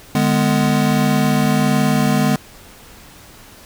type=chord; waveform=square; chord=G# diminished; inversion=second; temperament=just; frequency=149.51 / 207.7 / 249.2 Hz; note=D3 / G#3 / B3; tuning=+31 / 0 / +16 cents; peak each=-19 / -18 / -19 dBFS; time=0.15-2.36 s; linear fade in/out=2 ms; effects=pink hiss -42 dBFS RMS until 3.65 s